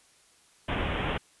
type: low-pass noise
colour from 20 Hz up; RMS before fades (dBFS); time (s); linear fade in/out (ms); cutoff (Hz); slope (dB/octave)
pink; -30; 0.68-1.18; 10; 3400; 96
effects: white hiss -61 dBFS RMS until 1.4 s + resampled to 24000 Hz

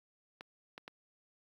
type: clicks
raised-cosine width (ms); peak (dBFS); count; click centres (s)
0.3; -29; 3; 0.409 / 0.779 / 0.879
effects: high-pass 150 Hz 12 dB/octave + 10-bit

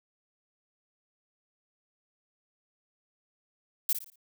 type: noise with echo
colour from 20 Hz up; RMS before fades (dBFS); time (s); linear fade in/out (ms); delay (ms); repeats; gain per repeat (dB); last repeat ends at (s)
violet; -26; 3.89-3.93; 2; 57; 4; -9; 4.158
effects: none

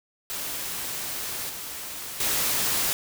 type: noise with level steps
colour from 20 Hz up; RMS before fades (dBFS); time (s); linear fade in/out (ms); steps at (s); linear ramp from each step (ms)
white; -32 / -36 / -25; 0.3-2.93; 0; 1.49 / 2.2; 5
effects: none

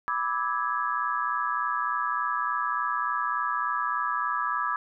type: chord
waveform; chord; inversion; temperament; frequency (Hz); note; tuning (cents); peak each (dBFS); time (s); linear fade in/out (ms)
sine; E dominant seventh; second; equal with one note detuned; 987.8 / 1174.7 / 1298.1 / 1661.2; B5 / D6 / E6 / G#6; 0 / 0 / -27 / 0; -32 / -29 / -31 / -32; 0.08-4.76; 0
effects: none

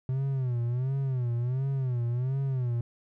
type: tone with vibrato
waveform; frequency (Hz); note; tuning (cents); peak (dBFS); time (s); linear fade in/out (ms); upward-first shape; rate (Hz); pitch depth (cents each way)
triangle; 127.4; C3; -46; -24; 0.09-2.81; 2; sine; 1.4; 130
effects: none

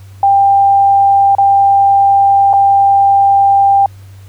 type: tone with dropouts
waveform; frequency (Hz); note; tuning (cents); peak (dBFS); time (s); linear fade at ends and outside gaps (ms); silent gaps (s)
sine; 793; G5; +20; -5; 0.23-3.86; 2; 1.351-1.383 / 2.531-2.536
effects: added 97 Hz sine -32 dBFS peak until 4.28 s + pink hiss -47 dBFS RMS until 4.28 s

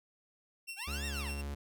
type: tone with tremolo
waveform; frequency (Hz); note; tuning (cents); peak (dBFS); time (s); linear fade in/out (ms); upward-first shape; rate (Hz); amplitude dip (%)
sawtooth; 2721; F7; -46; -36; 0.67-1.42; 20; sine; 8.3; 65
type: linear two-way sweep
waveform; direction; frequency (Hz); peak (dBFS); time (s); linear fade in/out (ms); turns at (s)
15% pulse; up then down; 711 to 1897 to 711; -36; 0.76-1.32; 50; 1.06
type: tone with vibrato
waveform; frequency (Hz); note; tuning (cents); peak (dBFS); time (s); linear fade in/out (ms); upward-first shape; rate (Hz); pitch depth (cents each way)
45% pulse; 71; C#2; +42; -37; 0.87-1.55; 10; triangle; 3.3; 9
effects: none

